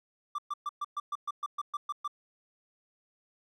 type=tone bursts; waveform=triangle; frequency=1174.7 Hz; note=D6; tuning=in tune; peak=-29 dBFS; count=12; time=0.35-2.078 s; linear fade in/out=5 ms; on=34 ms; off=120 ms; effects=none